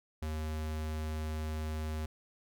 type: tone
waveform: square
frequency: 77.78 Hz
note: D#2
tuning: in tune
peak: -35 dBFS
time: 0.22-2.06 s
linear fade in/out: 5 ms
effects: none